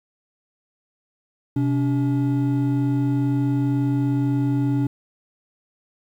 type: tone pair together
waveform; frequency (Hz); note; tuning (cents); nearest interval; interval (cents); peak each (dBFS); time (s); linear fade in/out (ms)
triangle; 128.03 / 284.7; C3 / C#4; -37 / +46; octave + major second; 1383; -19; 1.56-4.87; 5
effects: 9-bit